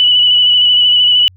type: tone with vibrato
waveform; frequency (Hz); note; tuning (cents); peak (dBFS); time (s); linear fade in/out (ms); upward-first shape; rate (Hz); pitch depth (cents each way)
sine; 2960; F#7; 0; -6; 0-1.28; 0; square; 13; 18
effects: added 92 Hz sine -40 dBFS peak until 1.36 s